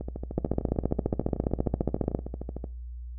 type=two click trains; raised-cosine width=2 ms; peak=-11 / -21 dBFS; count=27 / 36; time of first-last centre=0.38-2.149 / 0.01-2.642 s; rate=14.7 / 13.3 Hz; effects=noise-tail reverb RT60 0.4 s tail -21 dB re dry + added 60 Hz sine -36 dBFS peak until 3.18 s